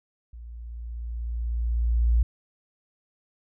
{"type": "tone with level ramp", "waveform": "sine", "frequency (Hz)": 58.1, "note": "A#1", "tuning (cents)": -5, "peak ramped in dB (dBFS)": [-39, -16], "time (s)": [0.33, 2.23], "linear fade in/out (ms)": 5, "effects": []}